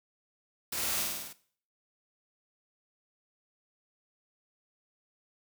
white noise with echo, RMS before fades -35 dBFS, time 0.72-1.03 s, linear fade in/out 5 ms, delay 50 ms, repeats 6, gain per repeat -2 dB, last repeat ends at 1.33 s, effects noise-tail reverb RT60 0.5 s tail -17 dB re dry

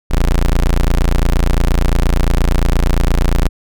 30% pulse tone, 28.61 Hz, A#0, 31 cents flat, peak -7 dBFS, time 0.1-3.49 s, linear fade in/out 20 ms, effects none

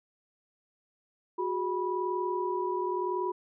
sine tone cluster, 364.5 / 405.3 / 979 Hz, F#4 / G#4 / B5, -26 / -42 / -15 cents, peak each -31 / -36 / -32 dBFS, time 1.38-3.32 s, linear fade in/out 10 ms, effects none

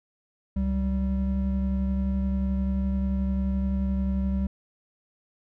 triangle tone pair together, 68.29 / 193.4 Hz, C#2 / G3, -25 / -23 cents, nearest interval octave + tritone, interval 1802 cents, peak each -24 dBFS, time 0.56-4.47 s, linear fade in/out 5 ms, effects none

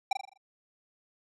square tone with echo, 784 Hz, G5, in tune, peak -24 dBFS, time 0.11-0.13 s, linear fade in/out 5 ms, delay 41 ms, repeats 6, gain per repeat -6 dB, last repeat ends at 0.376 s, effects low-pass 6000 Hz 12 dB/octave

